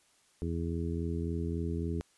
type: harmonic tone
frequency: 83.6 Hz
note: E2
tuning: 25 cents sharp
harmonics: 1 / 2 / 3 / 4 / 5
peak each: -34 / -37 / -39 / -40 / -41 dBFS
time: 0.42-2.01 s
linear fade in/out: 0 ms
effects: white hiss -67 dBFS RMS until 2.17 s + resampled to 24000 Hz